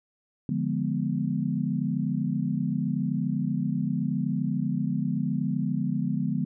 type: chord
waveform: sine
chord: D diminished seventh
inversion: none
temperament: equal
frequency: 146.83 / 174.61 / 207.7 / 246.9 Hz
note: D3 / F3 / Ab3 / Cb4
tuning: 0 / 0 / 0 / 0 cents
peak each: -30 dBFS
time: 0.49-6.45 s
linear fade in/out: 2 ms
effects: none